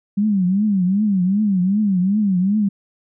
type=tone with vibrato; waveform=sine; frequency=196 Hz; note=G3; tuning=in tune; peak=-14 dBFS; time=0.17-2.69 s; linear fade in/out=10 ms; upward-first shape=triangle; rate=2.6 Hz; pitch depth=190 cents each way; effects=none